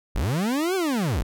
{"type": "linear two-way sweep", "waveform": "40% pulse", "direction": "up then down", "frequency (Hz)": [32.7, 392, 32.7], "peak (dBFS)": -21, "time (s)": [0.15, 1.23], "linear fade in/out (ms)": 10, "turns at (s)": 0.75, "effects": []}